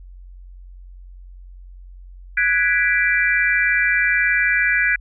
sine chord, G# half-diminished seventh, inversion third, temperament equal, 1480 / 1661.2 / 1975.5 / 2349 Hz, F#6 / G#6 / B6 / D7, 0 / 0 / 0 / 0 cents, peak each -22 / -19 / -20 / -21 dBFS, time 2.37-4.96 s, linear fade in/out 5 ms, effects added 45 Hz sine -37 dBFS peak until 5 s

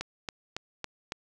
click train, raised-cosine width 0.2 ms, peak -16 dBFS, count 5, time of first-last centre 0.01-1.121 s, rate 3.6 Hz, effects none

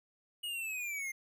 square linear sweep, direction down, 2906 to 2093 Hz, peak -37 dBFS, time 0.43-1.12 s, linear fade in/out 10 ms, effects none

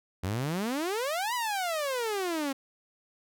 sawtooth exponential two-way sweep, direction up then down, 87.31 to 1010 to 265.4 Hz, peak -25 dBFS, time 0.23-2.53 s, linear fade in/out 10 ms, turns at 1.34 s, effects none

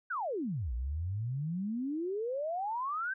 sine exponential two-way sweep, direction down then up, 1598 to 56.5 to 1598 Hz, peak -32 dBFS, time 0.1-3.14 s, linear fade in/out 10 ms, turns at 0.73 s, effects none

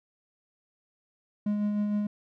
triangle tone with tremolo, 207.7 Hz, G#3, in tune, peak -22 dBFS, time 1.46-2.07 s, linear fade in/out 5 ms, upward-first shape sine, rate 6.5 Hz, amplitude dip 30%, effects none

